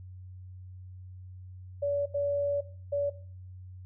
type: tone bursts at uneven times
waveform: sine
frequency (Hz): 571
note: D5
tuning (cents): -49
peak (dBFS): -26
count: 3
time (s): 1.82-2.06 / 2.14-2.61 / 2.92-3.1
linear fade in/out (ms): 10
effects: noise-tail reverb RT60 0.5 s tail -17 dB re dry + added 92 Hz sine -43 dBFS peak until 3.85 s